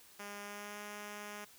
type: tone with pitch glide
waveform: 5% pulse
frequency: 203.9 to 207.3 Hz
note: G#3 to G#3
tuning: -32 to -3 cents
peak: -33 dBFS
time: 0.19-1.45 s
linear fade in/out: 10 ms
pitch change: +29 cents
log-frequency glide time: 0.42-0.81 s
effects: white hiss -60 dBFS RMS until 1.58 s